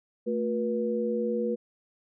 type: tone cluster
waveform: sine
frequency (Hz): 222.6 / 361.4 / 481.5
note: A3 / F#4 / B4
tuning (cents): +20 / -41 / -44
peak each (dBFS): -30 / -34 / -28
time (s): 0.26-1.56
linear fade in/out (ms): 20
effects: none